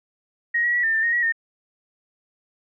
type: tone with pitch steps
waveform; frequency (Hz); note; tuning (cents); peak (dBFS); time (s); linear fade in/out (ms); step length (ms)
sine; 1881 / 1917 / 1936 / 1800 / 1786 / 1862 / 1919 / 1829; A#6 / A#6 / B6 / A6 / A6 / A#6 / A#6 / A#6; +15 / +48 / -35 / +39 / +25 / -2 / +50 / -33; -18; 0.54-1.324; 10; 98
effects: none